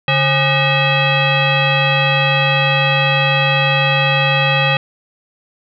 sine tone with frequency modulation, 1220 Hz, D#6, 34 cents flat, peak -11 dBFS, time 0.08-4.77 s, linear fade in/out 2 ms, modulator 682 Hz, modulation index 3, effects none

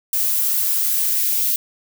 violet noise with high-pass filter sweep, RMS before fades -19 dBFS, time 0.13-1.56 s, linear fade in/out 2 ms, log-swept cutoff 520 to 2700 Hz, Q 1.3, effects none

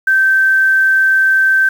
sine tone with quantisation, 1553 Hz, G6, 17 cents flat, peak -8 dBFS, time 0.07-1.69 s, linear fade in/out 5 ms, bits 6, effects none

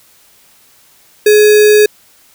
sine tone with sample-and-hold, 421.8 Hz, G#4, 27 cents sharp, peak -3 dBFS, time 1.26-1.86 s, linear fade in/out 5 ms, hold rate 2100 Hz, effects white hiss -47 dBFS RMS until 2.34 s

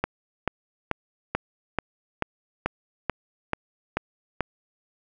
click train, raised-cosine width 0.5 ms, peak -8 dBFS, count 11, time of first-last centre 0.04-4.407 s, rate 2.29 Hz, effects none

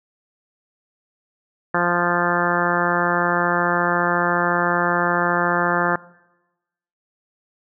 harmonic tone, 174.61 Hz, F3, in tune, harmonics 1 / 2 / 3 / 4 / 5 / 6 / 7 / 8 / 9 / 10, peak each -26 / -26 / -26 / -26 / -26 / -26 / -26 / -26 / -26 / -26 dBFS, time 1.74-5.96 s, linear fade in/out 5 ms, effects noise-tail reverb RT60 1.0 s tail -21 dB re dry

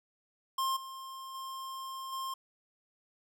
square tone with level steps, 1061 Hz, C6, 24 cents sharp, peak -30 / -43 / -40 / -36 dBFS, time 0.58-2.34 s, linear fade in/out 5 ms, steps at 0.76 / 1.34 / 2.12 s, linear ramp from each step 10 ms, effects none

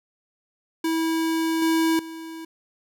square tone with level steps, 325 Hz, E4, 24 cents flat, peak -22 / -19 / -35 dBFS, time 0.84-2.45 s, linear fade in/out 5 ms, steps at 1.62 / 1.99 s, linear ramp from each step 2 ms, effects none

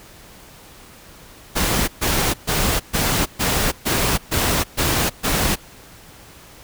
pink noise bursts, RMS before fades -19 dBFS, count 9, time 1.55-5.56 s, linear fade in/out 20 ms, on 330 ms, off 130 ms, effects pink hiss -44 dBFS RMS until 6.63 s

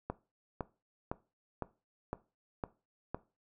click train, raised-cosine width 1 ms, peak -21 dBFS, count 7, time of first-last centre 0.1-3.146 s, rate 1.97 Hz, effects noise-tail reverb RT60 0.3 s tail -18 dB re dry

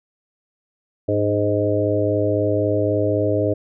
harmonic tone with a mistuned harmonic, 103.83 Hz, G#2, in tune, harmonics 1 / 3 / 4 / 5 / 6, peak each -23 / -23 / -23 / -23 / -23 dBFS, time 1.08-3.54 s, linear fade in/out 10 ms, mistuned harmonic 3, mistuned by -35 cents, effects none

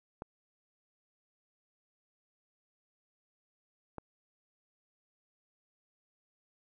clicks, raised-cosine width 1 ms, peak -26 dBFS, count 2, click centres 0.221 / 3.983 s, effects none

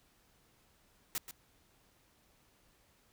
white noise with echo, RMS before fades -36 dBFS, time 1.15-1.18 s, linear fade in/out 0 ms, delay 130 ms, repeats 1, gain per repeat -11 dB, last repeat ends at 1.31 s, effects pink hiss -69 dBFS RMS until 3.12 s

